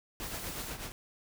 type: noise with tremolo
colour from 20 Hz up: pink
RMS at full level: -38 dBFS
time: 0.2-0.92 s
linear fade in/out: 0 ms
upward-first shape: triangle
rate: 8.2 Hz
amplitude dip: 70%
type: noise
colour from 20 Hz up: white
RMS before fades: -44 dBFS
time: 0.23-0.7 s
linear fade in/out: 2 ms
effects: none